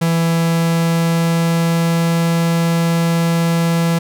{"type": "tone with pitch glide", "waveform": "45% pulse", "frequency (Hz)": [166.1, 167.26], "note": ["E3", "E3"], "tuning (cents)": [13, 26], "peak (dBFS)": -13, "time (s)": [0.01, 3.99], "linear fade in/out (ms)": 10, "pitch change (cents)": 13, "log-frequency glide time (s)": [0.37, 2.42], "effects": []}